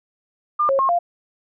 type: tone with pitch steps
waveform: sine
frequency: 1200 / 544 / 1075 / 695 Hz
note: D6 / C#5 / C6 / F5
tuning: +37 / -33 / +47 / -9 cents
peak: -15 dBFS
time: 0.59-0.99 s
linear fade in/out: 10 ms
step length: 100 ms
effects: none